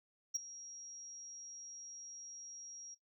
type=tone with ADSR envelope; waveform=sine; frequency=5650 Hz; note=F8; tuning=19 cents sharp; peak=-29 dBFS; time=0.34-2.95 s; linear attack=16 ms; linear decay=17 ms; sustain=-19 dB; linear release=16 ms; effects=noise-tail reverb RT60 0.2 s tail -20 dB re dry + tanh soft clip ceiling -31 dBFS